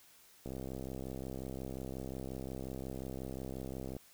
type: click train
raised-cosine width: 2 ms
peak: -29 dBFS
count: 231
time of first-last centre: 0.46-3.966 s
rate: 65.6 Hz
effects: white hiss -62 dBFS RMS until 4.13 s